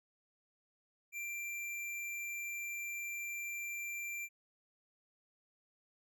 square tone, 2361 Hz, D7, 9 cents sharp, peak -40 dBFS, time 1.12-4.29 s, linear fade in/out 50 ms, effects none

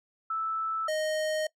sine / square tone pair in turn, 1316 / 621.1 Hz, E6 / D#5, -3 / -3 cents, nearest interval octave + minor second, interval 1300 cents, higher first, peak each -28 dBFS, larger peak neither, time 0.3-0.88 / 0.88-1.47 s, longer second, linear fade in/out 5 ms, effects noise-tail reverb RT60 0.1 s tail -22 dB re dry + low-pass 10000 Hz 12 dB/octave

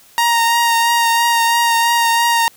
sawtooth tone with vibrato, 932.3 Hz, A#5, in tune, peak -8 dBFS, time 0.18-2.48 s, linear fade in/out 0 ms, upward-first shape triangle, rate 3 Hz, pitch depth 22 cents each way, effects white hiss -47 dBFS RMS until 2.56 s

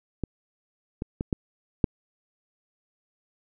clicks, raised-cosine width 3 ms, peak -15 / -17 / -15 / -11 / -6 dBFS, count 5, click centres 0.237 / 1.021 / 1.209 / 1.328 / 1.842 s, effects none

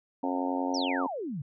harmonic tone, 90.5 Hz, F#2, 38 cents flat, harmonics 3 / 4 / 5 / 6 / 7 / 8 / 9 / 10, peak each -30 / -40 / -41 / -37 / -40 / -36 / -39 / -36 dBFS, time 0.23-1.07 s, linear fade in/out 5 ms
sine exponential sweep, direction down, 5920 to 129.5 Hz, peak -32 dBFS, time 0.74-1.42 s, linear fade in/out 5 ms
effects none

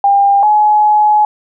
sine tone pair in turn, 800 / 844.7 Hz, G5 / G#5, +35 / +29 cents, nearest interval minor second, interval 94 cents, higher second, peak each -6 dBFS, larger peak neither, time 0.04-0.43 / 0.43-1.25 s, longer second, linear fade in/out 2 ms, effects none

